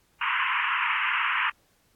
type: band-pass noise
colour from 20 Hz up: pink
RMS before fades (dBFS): -26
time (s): 0.21-1.5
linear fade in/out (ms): 5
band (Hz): 950 to 2900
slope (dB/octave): 96
effects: pink hiss -66 dBFS RMS until 1.95 s + AAC 64 kbps